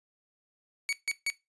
sawtooth tone bursts, 2247 Hz, C#7, 23 cents sharp, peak -24 dBFS, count 3, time 0.89-1.301 s, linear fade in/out 0 ms, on 37 ms, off 150 ms, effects noise-tail reverb RT60 0.2 s tail -17 dB re dry + resampled to 24000 Hz

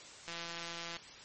click train, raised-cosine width 0.2 ms, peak -25 dBFS, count 117, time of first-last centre 0.28-0.966 s, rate 169 Hz, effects white hiss -52 dBFS RMS until 1.24 s + MP3 32 kbps

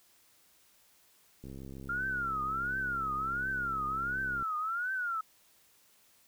click train, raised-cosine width 3 ms, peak -33 dBFS, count 201, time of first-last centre 1.44-4.425 s, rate 67 Hz
sine tone with vibrato, 1378 Hz, F6, 24 cents flat, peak -31 dBFS, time 1.89-5.21 s, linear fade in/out 5 ms, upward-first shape triangle, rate 1.4 Hz, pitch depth 220 cents each way
effects white hiss -65 dBFS RMS until 6.27 s

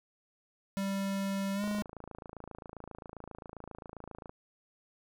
square tone with pitch glide, 196 to 207.7 Hz, G3 to G#3, 0 to 0 cents, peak -32 dBFS, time 0.77-1.82 s, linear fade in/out 0 ms, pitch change +100 cents, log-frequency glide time 1.54-1.65 s
click train, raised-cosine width 1 ms, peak -30 dBFS, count 74, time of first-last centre 1.64-4.295 s, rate 27.5 Hz
effects none

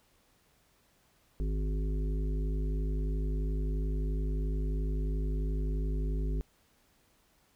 harmonic tone, 51.5 Hz, G#1, 14 cents flat, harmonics 1 / 3 / 5 / 7 / 8, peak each -29 / -39 / -43 / -46 / -47 dBFS, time 1.4-6.41 s, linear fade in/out 0 ms, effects pink hiss -68 dBFS RMS until 7.55 s

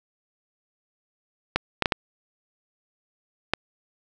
clicks, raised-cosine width 0.3 ms, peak -4 dBFS, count 5, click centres 1.56 / 1.823 / 1.858 / 1.922 / 3.536 s, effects none

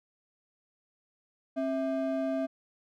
triangle ring-modulated tone, 461.5 Hz, A#4, 17 cents flat, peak -23 dBFS, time 1.56-2.47 s, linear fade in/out 20 ms, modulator 193 Hz, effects none

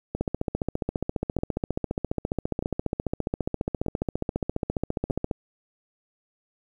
two click trains, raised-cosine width 2 ms, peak -15 / -12 dBFS, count 5 / 76, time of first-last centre 0.15-5.1 / 0.21-5.312 s, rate 0.808 / 14.7 Hz, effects 9-bit

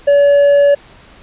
triangle tone, 570 Hz, C#5, 48 cents sharp, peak -4 dBFS, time 0.07-0.75 s, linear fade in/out 10 ms, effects pink hiss -42 dBFS RMS until 1.22 s + resampled to 8000 Hz

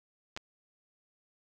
clicks, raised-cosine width 0.2 ms, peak -22 dBFS, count 2, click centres 0.365 / 0.374 s, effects none

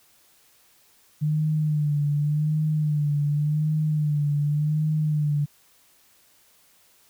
sine tone with vibrato, 150.1 Hz, D3, 38 cents sharp, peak -20 dBFS, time 1.21-5.46 s, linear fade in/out 20 ms, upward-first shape sine, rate 0.88 Hz, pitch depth 53 cents each way, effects white hiss -59 dBFS RMS until 7.09 s

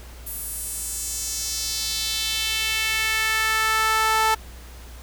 sawtooth tone with high-pass filter sweep, 440 Hz, A4, in tune, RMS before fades -24 dBFS, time 0.26-4.35 s, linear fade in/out 10 ms, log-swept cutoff 12000 to 940 Hz, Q 2, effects added 60 Hz sine -39 dBFS peak until 5.02 s + pink hiss -46 dBFS RMS until 5.02 s

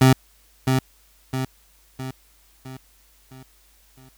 25% pulse tone with echo, 130.81 Hz, C3, in tune, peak -7 dBFS, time 0.01-0.13 s, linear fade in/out 5 ms, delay 660 ms, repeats 6, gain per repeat -6 dB, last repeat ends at 4.09 s, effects added 50 Hz sine -58 dBFS peak until 4.17 s + white hiss -58 dBFS RMS until 4.17 s

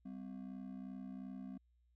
triangle ring-modulated tone, 226.2 Hz, A3, 48 cents sharp, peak -40 dBFS, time 0.05-1.58 s, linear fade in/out 10 ms, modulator 31.4 Hz, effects added 60 Hz sine -70 dBFS peak until 1.95 s

